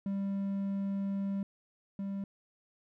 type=tone pair in turn; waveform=triangle; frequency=197.1 / 197.1 Hz; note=G3 / G3; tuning=+10 / +10 cents; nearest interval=unison; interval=0 cents; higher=neither; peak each=-29 / -32 dBFS; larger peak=first; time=0.06-1.43 / 1.99-2.24 s; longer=first; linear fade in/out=2 ms; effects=none